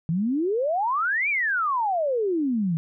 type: exponential two-way sweep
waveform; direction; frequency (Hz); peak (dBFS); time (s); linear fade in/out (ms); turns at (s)
sine; up then down; 155.56 to 2434 to 155.56; -21; 0.09-2.77; 0; 1.29
effects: none